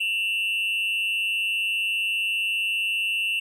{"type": "tone pair together", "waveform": "triangle", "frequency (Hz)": [2700, 2905], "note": ["E7", "F#7"], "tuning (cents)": [41, -32], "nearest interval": "minor second", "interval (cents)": 127, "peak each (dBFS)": [-22, -28], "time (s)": [0, 3.4], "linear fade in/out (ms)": 10, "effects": []}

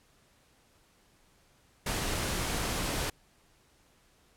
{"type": "noise", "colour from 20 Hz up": "pink", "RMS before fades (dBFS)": -32, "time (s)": [1.86, 3.1], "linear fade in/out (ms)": 5, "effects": ["pink hiss -65 dBFS RMS until 4.36 s", "low-pass 12000 Hz 12 dB/octave"]}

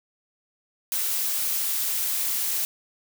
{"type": "noise", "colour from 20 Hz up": "blue", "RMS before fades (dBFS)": -26, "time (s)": [0.92, 2.65], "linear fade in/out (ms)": 0, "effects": []}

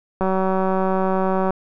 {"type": "click train", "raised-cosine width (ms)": 1, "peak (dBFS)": -8, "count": 246, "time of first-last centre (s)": [0.21, 1.506], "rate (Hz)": 189, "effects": []}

